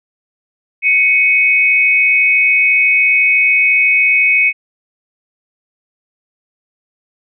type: tone pair together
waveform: sine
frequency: 2217 / 2523 Hz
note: C#7 / D#7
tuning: 0 / +23 cents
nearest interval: major second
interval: 223 cents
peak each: -11 dBFS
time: 0.82-4.53 s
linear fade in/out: 50 ms
effects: none